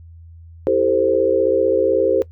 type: chord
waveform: sine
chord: A minor seventh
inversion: second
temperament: equal with one note detuned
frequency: 329.6 / 392 / 448.2 / 523.3 Hz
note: E4 / G4 / A4 / C5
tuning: 0 / 0 / +32 / 0 cents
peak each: -23 / -19 / -18 / -17 dBFS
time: 0.67-2.22 s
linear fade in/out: 0 ms
effects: noise-tail reverb RT60 0.1 s tail -19 dB re dry + added 83 Hz sine -38 dBFS peak until 2.31 s